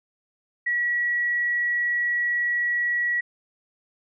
sine tone, 1927 Hz, B6, 43 cents flat, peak -21 dBFS, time 0.66-3.21 s, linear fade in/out 10 ms, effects none

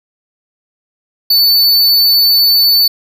square tone, 4496 Hz, C#8, 24 cents sharp, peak -7 dBFS, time 1.3-2.88 s, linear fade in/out 5 ms, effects none

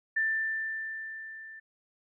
sine tone with level ramp, 1776 Hz, A6, 16 cents sharp, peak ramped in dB -24 to -44 dBFS, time 0.16-1.6 s, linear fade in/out 10 ms, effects none

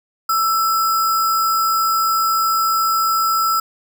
sine tone with sample-and-hold, 1323 Hz, E6, 6 cents sharp, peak -14 dBFS, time 0.29-3.6 s, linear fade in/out 5 ms, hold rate 6300 Hz, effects none

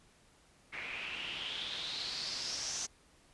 white noise with low-pass filter sweep, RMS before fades -40 dBFS, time 0.72-2.87 s, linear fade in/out 20 ms, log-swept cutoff 2200 to 6300 Hz, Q 5.5, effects pink hiss -65 dBFS RMS until 3.33 s + resampled to 24000 Hz

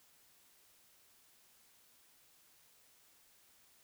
silence, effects white hiss -67 dBFS RMS until 3.83 s

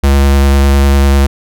square tone with vibrato, 69.3 Hz, C#2, in tune, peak -6 dBFS, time 0.03-1.27 s, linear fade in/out 10 ms, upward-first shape square, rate 10 Hz, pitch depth 11 cents each way, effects none

